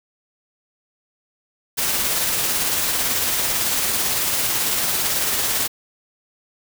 white noise with tremolo, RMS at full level -20 dBFS, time 1.77-5.68 s, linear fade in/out 20 ms, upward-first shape sine, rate 18 Hz, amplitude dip 25%, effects none

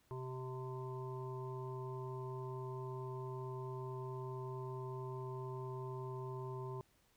harmonic tone, 128.9 Hz, C3, 26 cents flat, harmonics 1 / 3 / 5 / 7 / 8, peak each -44 / -46 / -58 / -53 / -52 dBFS, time 0.11-6.81 s, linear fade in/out 0 ms, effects pink hiss -73 dBFS RMS until 7.16 s

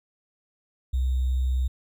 sine tone with sample-and-hold, 64.1 Hz, C2, 35 cents flat, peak -21 dBFS, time 0.93-1.68 s, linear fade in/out 10 ms, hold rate 3675 Hz, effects none

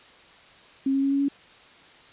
sine tone with pitch steps, 270.3 / 272.8 / 275.3 / 277.9 / 280.5 Hz, C#4 / C#4 / C#4 / C#4 / C#4, -44 / -28 / -12 / +4 / +21 cents, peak -20 dBFS, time 0.86-1.285 s, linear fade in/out 5 ms, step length 85 ms, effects white hiss -51 dBFS RMS until 2.12 s + resampled to 8000 Hz

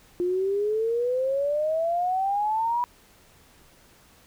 sine exponential sweep, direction up, 350 to 980 Hz, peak -22 dBFS, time 0.2-2.84 s, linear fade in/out 0 ms, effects pink hiss -56 dBFS RMS until 4.26 s

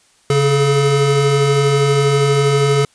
square tone pair together, 138.59 / 428.2 Hz, C#3 / A4, 0 / -47 cents, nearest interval octave + minor sixth, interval 1953 cents, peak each -15 dBFS, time 0.3-2.85 s, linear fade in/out 2 ms, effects white hiss -54 dBFS RMS until 2.94 s + resampled to 22050 Hz

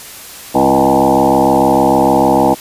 sine tone with frequency modulation, 552 Hz, C#5, 7 cents flat, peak -7 dBFS, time 0.54-2.55 s, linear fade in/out 20 ms, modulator 66.6 Hz, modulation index 5.3, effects white hiss -32 dBFS RMS until 2.6 s + resampled to 32000 Hz

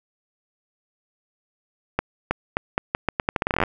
accelerating click train, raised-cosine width 0.5 ms, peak -5 dBFS, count 19, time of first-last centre 1.99-3.636 s, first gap 320 ms, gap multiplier 0.81, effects none

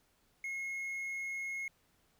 triangle tone, 2164 Hz, C#7, 42 cents flat, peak -35 dBFS, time 0.44-1.68 s, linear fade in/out 2 ms, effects pink hiss -72 dBFS RMS until 2.19 s

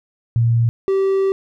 sine / triangle tone pair in turn, 116.54 / 387.5 Hz, A#2 / G4, 0 / -20 cents, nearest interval octave + major sixth, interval 2080 cents, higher second, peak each -12 dBFS, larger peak neither, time 0.36-0.69 / 0.88-1.32 s, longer second, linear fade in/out 0 ms, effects none

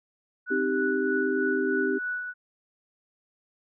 sine tone with tremolo, 1477 Hz, F#6, 3 cents flat, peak -27 dBFS, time 0.46-2.34 s, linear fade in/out 50 ms, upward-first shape sine, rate 3.2 Hz, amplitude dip 45%
sine chord, C minor, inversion none, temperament equal, 261.6 / 311.1 / 392 Hz, C4 / Eb4 / G4, 0 / 0 / 0 cents, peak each -29 / -31 / -26 dBFS, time 0.5-1.99 s, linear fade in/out 20 ms
effects none

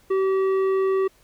sine tone with tanh clipping, 383.5 Hz, G4, 38 cents flat, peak -20 dBFS, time 0.1-1.08 s, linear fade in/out 10 ms, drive 10 dB, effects pink hiss -58 dBFS RMS until 1.23 s

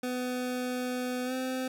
25% pulse tone with pitch glide, 250.4 to 258.2 Hz, B3 to C4, +24 to -23 cents, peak -27 dBFS, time 0.03-1.68 s, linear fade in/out 5 ms, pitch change +53 cents, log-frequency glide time 1.25-1.33 s, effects none

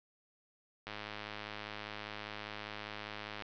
click train, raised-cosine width 0.3 ms, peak -26 dBFS, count 269, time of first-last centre 0.87-3.422 s, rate 105 Hz, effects resampled to 16000 Hz + 11-bit

